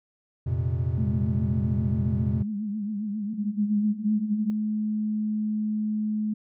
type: chord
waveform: triangle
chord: F suspended fourth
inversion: none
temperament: equal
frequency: 87.31 / 116.54 / 130.81 Hz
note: F2 / Bb2 / C3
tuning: 0 / 0 / 0 cents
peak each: -26 dBFS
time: 0.46-2.43 s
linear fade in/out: 10 ms
type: tone with vibrato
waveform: sine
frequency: 208.9 Hz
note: G#3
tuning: 10 cents sharp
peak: -27 dBFS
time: 0.98-4.5 s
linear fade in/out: 0 ms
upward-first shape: triangle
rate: 7.4 Hz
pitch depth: 96 cents each way
type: tone with pitch glide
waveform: sine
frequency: 207.7 to 213.5 Hz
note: G#3 to G#3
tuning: 0 to +48 cents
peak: -24 dBFS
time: 3.33-6.34 s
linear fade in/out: 10 ms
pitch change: +48 cents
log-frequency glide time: 3.74-4 s
effects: none